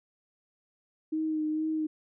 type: tone with vibrato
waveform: sine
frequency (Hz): 311.4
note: D#4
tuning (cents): +2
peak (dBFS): -27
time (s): 1.12-1.87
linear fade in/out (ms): 10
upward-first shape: sine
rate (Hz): 2.2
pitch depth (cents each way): 23
effects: none